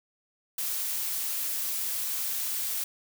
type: noise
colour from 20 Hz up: blue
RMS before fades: -31 dBFS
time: 0.58-2.84 s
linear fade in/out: 5 ms
effects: none

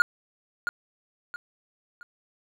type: tone with echo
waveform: triangle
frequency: 1425 Hz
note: F6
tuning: 34 cents sharp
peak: -13 dBFS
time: 0-0.02 s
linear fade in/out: 0 ms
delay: 670 ms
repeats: 3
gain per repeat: -9 dB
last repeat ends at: 2.03 s
effects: none

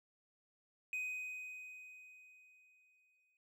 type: tone with exponential decay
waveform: triangle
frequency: 2505 Hz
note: D#7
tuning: 11 cents sharp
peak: -35 dBFS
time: 0.93-3.37 s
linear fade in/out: 1 ms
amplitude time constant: 530 ms
effects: none

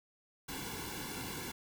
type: noise with comb filter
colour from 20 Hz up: pink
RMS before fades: -42 dBFS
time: 0.48-1.52 s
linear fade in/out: 10 ms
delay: 1.6 ms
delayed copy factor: -0.9
effects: none

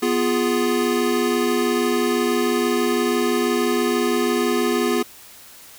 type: chord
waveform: square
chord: F diminished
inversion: second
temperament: equal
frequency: 246.9 / 349.2 / 415.3 Hz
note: Cb4 / F4 / Ab4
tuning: 0 / 0 / 0 cents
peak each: -23 dBFS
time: 0.02-5.03 s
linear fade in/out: 10 ms
effects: white hiss -44 dBFS RMS until 5.78 s

